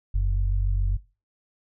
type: tone pair together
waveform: sine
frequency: 46.39 / 93.7 Hz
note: F#1 / F#2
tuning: +5 / +22 cents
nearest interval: octave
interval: 1217 cents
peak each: -20 / -28 dBFS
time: 0.14-0.97 s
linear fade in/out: 10 ms
effects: noise-tail reverb RT60 0.3 s tail -19 dB re dry